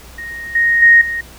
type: tone with level steps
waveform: sine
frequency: 1864.7 Hz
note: A#6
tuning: in tune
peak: -25 / -10 / -4 / -18 dBFS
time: 0.18-1.21 s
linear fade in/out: 5 ms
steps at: 0.55 / 0.82 / 1.01 s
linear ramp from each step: 5 ms
effects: added 60 Hz sine -40 dBFS peak until 1.38 s + pink hiss -40 dBFS RMS until 1.38 s